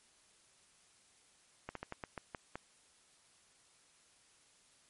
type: slowing click train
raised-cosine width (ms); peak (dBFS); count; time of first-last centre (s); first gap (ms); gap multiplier
0.5; -26; 8; 1.69-2.556; 63; 1.22
effects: white hiss -67 dBFS RMS until 4.89 s + MP3 48 kbps